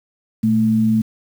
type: tone pair together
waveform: sine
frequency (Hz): 116.54 / 220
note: A#2 / A3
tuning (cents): 0 / 0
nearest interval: major seventh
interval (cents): 1100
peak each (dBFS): -22 / -13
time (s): 0.43-1.02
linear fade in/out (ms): 10
effects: 7-bit

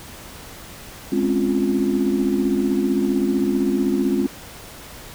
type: chord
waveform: sine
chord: Db major seventh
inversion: second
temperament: equal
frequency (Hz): 207.7 / 261.6 / 277.2 / 349.2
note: Ab3 / C4 / Db4 / F4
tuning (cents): 0 / 0 / 0 / 0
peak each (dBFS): -22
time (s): 1.12-4.27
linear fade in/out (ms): 5
effects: tanh soft clip ceiling -8 dBFS + pink hiss -39 dBFS RMS until 5.14 s

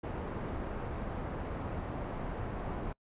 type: low-pass noise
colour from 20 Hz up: pink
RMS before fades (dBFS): -38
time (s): 0.03-2.93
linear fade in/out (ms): 10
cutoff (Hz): 1100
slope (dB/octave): 12
effects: noise-tail reverb RT60 0.1 s tail -25 dB re dry + resampled to 8000 Hz

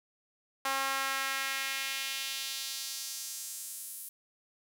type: tone with high-pass filter sweep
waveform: sawtooth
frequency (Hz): 270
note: C#4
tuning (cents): -45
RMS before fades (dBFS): -36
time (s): 0.65-4.09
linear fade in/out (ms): 5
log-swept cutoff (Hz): 1000 to 11000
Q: 1.4
effects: none

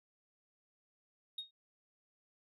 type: tone with exponential decay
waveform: sine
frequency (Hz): 3729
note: A#7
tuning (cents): 0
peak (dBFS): -34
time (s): 1.38-1.51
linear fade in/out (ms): 5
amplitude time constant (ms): 28
effects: tanh soft clip ceiling -36 dBFS

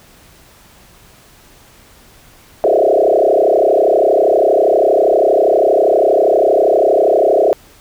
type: tone with frequency modulation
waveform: sine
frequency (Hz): 530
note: C5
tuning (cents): +22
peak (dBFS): -8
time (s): 2.64-7.53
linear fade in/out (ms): 0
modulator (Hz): 32.5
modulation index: 4.9
effects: pink hiss -45 dBFS RMS until 7.8 s

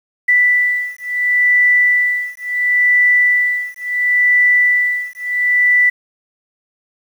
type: beating tone pair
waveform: sine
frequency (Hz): 1975.5 / 1976.22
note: B6 / B6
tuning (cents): 0 / +1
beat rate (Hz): 0.72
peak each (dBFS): -14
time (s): 0.28-5.9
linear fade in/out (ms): 10
effects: 7-bit

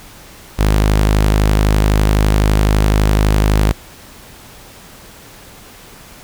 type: tone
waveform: sawtooth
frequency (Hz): 51.91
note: G#1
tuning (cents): 0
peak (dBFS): -6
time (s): 0.58-3.73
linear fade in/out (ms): 20
effects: pink hiss -39 dBFS RMS until 6.23 s

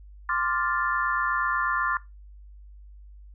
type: chord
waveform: sine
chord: D minor seventh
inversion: third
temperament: equal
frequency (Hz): 1046.5 / 1174.7 / 1396.9 / 1760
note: C6 / D6 / F6 / A6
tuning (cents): 0 / 0 / 0 / 0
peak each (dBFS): -29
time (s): 0.29-1.97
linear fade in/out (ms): 2
effects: noise-tail reverb RT60 0.2 s tail -18 dB re dry + added 50 Hz sine -44 dBFS peak until 3.34 s

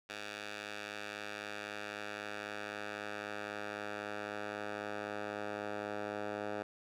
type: tone with band-pass filter sweep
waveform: 10% pulse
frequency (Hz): 103.83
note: G#2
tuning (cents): 0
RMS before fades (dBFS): -42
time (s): 0.09-6.63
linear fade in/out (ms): 10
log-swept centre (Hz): 2700 to 850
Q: 0.85
effects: none

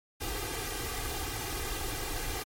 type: noise with comb filter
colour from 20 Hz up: pink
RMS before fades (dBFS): -35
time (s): 0.2-2.44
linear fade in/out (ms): 20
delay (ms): 2.5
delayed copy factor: +0.85
effects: MP3 64 kbps

